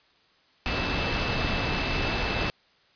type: tone in noise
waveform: sine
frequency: 2634 Hz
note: E7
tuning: 2 cents flat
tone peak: -34 dBFS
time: 0.66-2.5 s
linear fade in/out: 0 ms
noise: pink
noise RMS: -27 dBFS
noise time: 0.66-2.5 s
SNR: -10 dB
effects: white hiss -62 dBFS RMS until 2.95 s + resampled to 11025 Hz